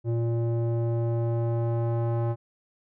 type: tone with low-pass filter sweep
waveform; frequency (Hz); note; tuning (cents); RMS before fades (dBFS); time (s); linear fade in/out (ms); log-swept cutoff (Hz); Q
square; 116.54; A#2; 0; -26; 0.04-2.36; 50; 440 to 840; 1.4
effects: none